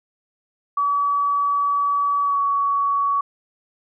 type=tone with pitch glide; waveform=sine; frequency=1142 to 1125 Hz; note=D6 to C#6; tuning=-49 to +25 cents; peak=-17 dBFS; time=0.77-3.21 s; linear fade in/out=5 ms; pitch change=-26 cents; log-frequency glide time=2.23-2.38 s; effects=none